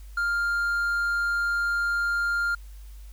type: tone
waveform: triangle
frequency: 1400 Hz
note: F6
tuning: 4 cents sharp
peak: -21 dBFS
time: 0.17-2.55 s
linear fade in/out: 5 ms
effects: added 50 Hz sine -40 dBFS peak until 3.12 s + white hiss -58 dBFS RMS until 3.12 s